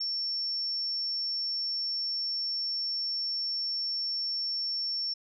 sine tone, 5440 Hz, F8, 46 cents flat, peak -29 dBFS, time 0-5.14 s, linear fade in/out 10 ms, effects none

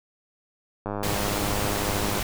click train, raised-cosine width 1 ms, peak -16 dBFS, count 137, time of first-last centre 0.86-2.193 s, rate 102 Hz
pink noise, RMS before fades -28 dBFS, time 1.03-2.23 s, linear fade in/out 2 ms
effects none

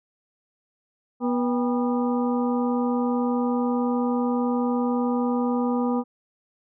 harmonic tone with a mistuned harmonic, 243.8 Hz, B3, 22 cents flat, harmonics 1 / 2 / 3 / 4 / 5, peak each -22 / -28 / -32 / -34 / -36 dBFS, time 1.2-6.04 s, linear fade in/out 50 ms, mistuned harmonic 3, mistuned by +140 cents, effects none

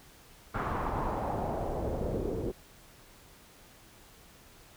pink noise with low-pass filter sweep, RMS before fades -33 dBFS, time 0.54-2.52 s, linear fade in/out 10 ms, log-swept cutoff 1300 to 390 Hz, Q 2.5, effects pink hiss -56 dBFS RMS until 4.76 s

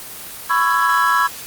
triangle chord, C# minor seventh, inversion third, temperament just, 997.9 / 1108.7 / 1330.5 / 1663.1 Hz, B5 / C#6 / E6 / G#6, +18 / 0 / +16 / +2 cents, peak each -17 dBFS, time 0.49-1.28 s, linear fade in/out 20 ms, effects white hiss -33 dBFS RMS until 1.46 s + Opus 24 kbps

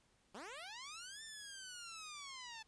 10% pulse linear two-way sweep, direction up then down, 172.1 to 1800 to 865 Hz, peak -40 dBFS, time 0.34-2.63 s, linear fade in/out 10 ms, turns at 1.23 s, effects pink hiss -74 dBFS RMS until 2.67 s + resampled to 22050 Hz

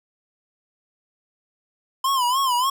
square tone with vibrato, 1030 Hz, C6, 28 cents flat, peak -19 dBFS, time 2.04-2.7 s, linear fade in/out 5 ms, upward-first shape sine, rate 3.4 Hz, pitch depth 120 cents each way, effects none

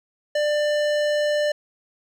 sine tone with hard clipping, 594 Hz, D5, 20 cents sharp, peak -21 dBFS, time 0.35-1.52 s, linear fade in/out 5 ms, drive 16 dB, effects none

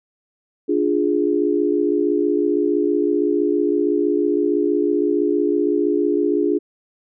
sine chord, D diminished, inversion none, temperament equal, 293.7 / 349.2 / 415.3 Hz, D4 / F4 / Ab4, 0 / 0 / 0 cents, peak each -20 dBFS, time 0.68-6.59 s, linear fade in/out 20 ms, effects none

